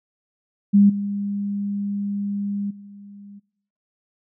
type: tone with level steps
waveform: sine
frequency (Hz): 201.8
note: G#3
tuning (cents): -49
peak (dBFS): -10 / -23 / -39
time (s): 0.73-3.4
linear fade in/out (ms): 20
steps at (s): 0.89 / 2.7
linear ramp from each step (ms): 10
effects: noise-tail reverb RT60 0.8 s tail -24 dB re dry